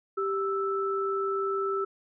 sine tone pair together, 392 / 1318.5 Hz, G4 / E6, 0 / 0 cents, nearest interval octave + major sixth, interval 2100 cents, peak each -28 / -30 dBFS, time 0.17-1.85 s, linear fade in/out 10 ms, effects none

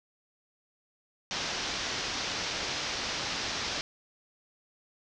white low-pass noise, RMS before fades -34 dBFS, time 1.31-3.81 s, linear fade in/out 0 ms, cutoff 6000 Hz, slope 48 dB/octave, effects none

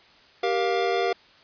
square tone cluster, 390.6 / 471.8 / 702 Hz, G4 / A#4 / F5, -6 / +21 / +9 cents, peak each -27 dBFS, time 0.43-1.13 s, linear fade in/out 5 ms, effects white hiss -54 dBFS RMS until 1.43 s + resampled to 11025 Hz

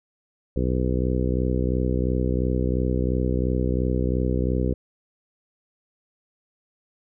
harmonic tone, 62.9 Hz, B1, 32 cents sharp, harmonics 1 / 2 / 3 / 4 / 5 / 6 / 7 / 8, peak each -24 / -27 / -29 / -30 / -31 / -32 / -32 / -33 dBFS, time 0.56-4.74 s, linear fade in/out 5 ms, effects none

